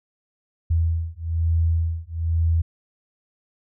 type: beating tone pair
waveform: sine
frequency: 82 / 83.1 Hz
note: E2 / E2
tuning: -9 / +15 cents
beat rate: 1.1 Hz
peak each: -22 dBFS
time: 0.7-2.62 s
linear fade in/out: 10 ms
effects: none